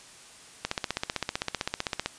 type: click train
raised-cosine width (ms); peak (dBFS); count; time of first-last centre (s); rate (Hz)
0.2; -10; 23; 0.65-2.06; 15.6
effects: white hiss -50 dBFS RMS until 2.18 s + resampled to 22050 Hz